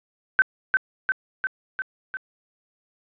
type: tone with echo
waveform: sine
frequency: 1534 Hz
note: G6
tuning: 38 cents flat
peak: -12 dBFS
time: 0.39-0.42 s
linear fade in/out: 0 ms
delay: 350 ms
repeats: 5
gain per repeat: -3 dB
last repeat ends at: 2.17 s
effects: resampled to 8000 Hz + 9-bit